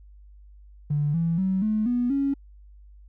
triangle tone with pitch steps, 146.83 / 166.73 / 189.32 / 215 / 244.1 / 277.2 Hz, D3 / E3 / F#3 / A3 / B3 / C#4, 0 / +20 / +40 / -40 / -20 / 0 cents, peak -17 dBFS, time 0.9-2.34 s, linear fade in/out 10 ms, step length 240 ms, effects tanh soft clip ceiling -19 dBFS + added 50 Hz sine -46 dBFS peak until 3.08 s

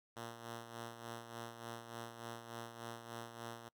5% pulse tone with tremolo, 116.54 Hz, A#2, in tune, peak -33 dBFS, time 0.16-3.69 s, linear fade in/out 10 ms, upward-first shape sine, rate 3.4 Hz, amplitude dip 60%, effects noise-tail reverb RT60 0.1 s tail -25 dB re dry

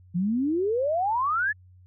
sine exponential sweep, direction up, 166.8 to 1776 Hz, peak -22 dBFS, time 0.14-1.53 s, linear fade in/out 20 ms, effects added 91 Hz sine -50 dBFS peak until 1.86 s

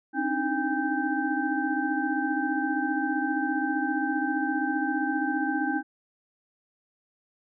sine tone cluster, 266 / 299 / 314.1 / 806 / 1555 Hz, C4 / D4 / D#4 / G5 / G6, +29 / +31 / +16 / +48 / -14 cents, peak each -31 dBFS, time 0.13-5.83 s, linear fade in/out 50 ms, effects none

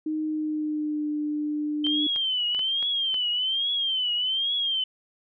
sine tone with pitch glide, 310 to 299.1 Hz, D#4 to D4, -6 to +32 cents, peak -25 dBFS, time 0.06-2.07 s, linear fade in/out 5 ms, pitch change -62 cents, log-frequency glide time 0.24-1.09 s
sine tone with vibrato, 3117 Hz, G7, 11 cents flat, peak -23 dBFS, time 1.84-4.84 s, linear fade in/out 5 ms, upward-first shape triangle, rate 1.2 Hz, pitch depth 140 cents each way
clicks, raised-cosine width 0.3 ms, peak -23 dBFS, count 6, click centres 1.867 / 2.161 / 2.548 / 2.593 / 2.827 / 3.143 s
effects none

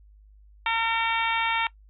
harmonic tone, 455.5 Hz, A#4, 40 cents flat, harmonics 2 / 3 / 4 / 5 / 6 / 7 / 8, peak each -26 / -30 / -32 / -29 / -32 / -35 / -35 dBFS, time 0.66-1.67 s, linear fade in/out 2 ms, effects noise-tail reverb RT60 0.1 s tail -20 dB re dry + added 51 Hz sine -50 dBFS peak until 1.89 s

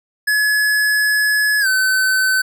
square tone with pitch glide, 1700 to 1523.3 Hz, G#6 to F#6, +40 to +50 cents, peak -14 dBFS, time 0.27-2.42 s, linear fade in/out 10 ms, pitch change -190 cents, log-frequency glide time 1.6-1.67 s, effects none

